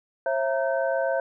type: tone cluster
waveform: sine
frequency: 539 / 666 / 930 / 1537 Hz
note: C#5 / E5 / A#5 / G6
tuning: -49 / +18 / -4 / -35 cents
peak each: -25 / -26 / -34 / -32 dBFS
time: 0.26-1.2 s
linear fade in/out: 2 ms
effects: none